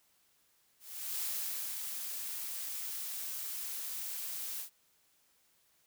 blue noise with ADSR envelope, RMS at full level -36 dBFS, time 0.79-4.7 s, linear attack 420 ms, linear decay 570 ms, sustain -4 dB, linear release 99 ms, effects white hiss -71 dBFS RMS until 5.86 s

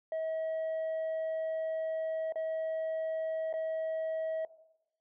sine tone with dropouts, 641 Hz, E5, 49 cents flat, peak -29 dBFS, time 0.12-4.45 s, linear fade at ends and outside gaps 2 ms, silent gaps 2.323-2.357 / 3.528-3.538 s, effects noise-tail reverb RT60 0.9 s tail -17 dB re dry + tanh soft clip ceiling -31 dBFS

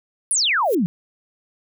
sine exponential sweep, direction down, 10640 to 160 Hz, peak -16 dBFS, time 0.31-0.86 s, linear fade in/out 0 ms
violet noise with exponential growth, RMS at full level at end -28 dBFS, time 0.59-0.75 s, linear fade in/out 5 ms, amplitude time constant 33 ms
effects none

